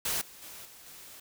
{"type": "noise with level steps", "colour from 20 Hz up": "white", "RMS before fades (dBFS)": [-31, -51, -46, -52, -49], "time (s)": [0.05, 1.2], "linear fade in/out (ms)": 5, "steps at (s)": [0.21, 0.42, 0.65, 0.86], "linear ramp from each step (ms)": 5, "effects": []}